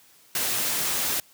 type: noise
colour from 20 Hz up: white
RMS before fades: -26 dBFS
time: 0.35-1.2 s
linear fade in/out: 2 ms
effects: white hiss -56 dBFS RMS until 1.33 s + high-pass 80 Hz 12 dB/octave